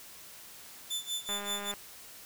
sawtooth tone with tremolo, 3520 Hz, A7, in tune, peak -28 dBFS, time 0.9-1.72 s, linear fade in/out 10 ms, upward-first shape sine, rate 5.2 Hz, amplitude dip 90%
click train, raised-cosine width 0.5 ms, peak -26 dBFS, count 92, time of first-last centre 1.29-1.738 s, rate 203 Hz
effects white hiss -50 dBFS RMS until 2.25 s

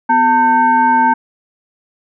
sine tone with frequency modulation, 901 Hz, A5, 41 cents sharp, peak -8 dBFS, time 0.09-1.14 s, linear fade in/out 10 ms, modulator 650 Hz, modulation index 0.69, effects none

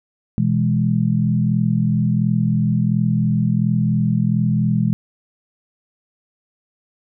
sine chord, E major, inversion second, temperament equal, 123.47 / 164.81 / 207.7 Hz, B2 / E3 / G#3, 0 / 0 / 0 cents, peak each -19 dBFS, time 0.38-4.93 s, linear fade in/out 0 ms, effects none

